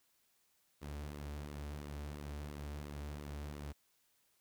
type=tone with flanger; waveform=sawtooth; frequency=73.1 Hz; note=D2; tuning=7 cents flat; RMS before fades=-45 dBFS; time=0.81-3.73 s; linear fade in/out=20 ms; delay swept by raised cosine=1.2 to 6.3 ms; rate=2.9 Hz; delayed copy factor=-0.5; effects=white hiss -75 dBFS RMS until 4.4 s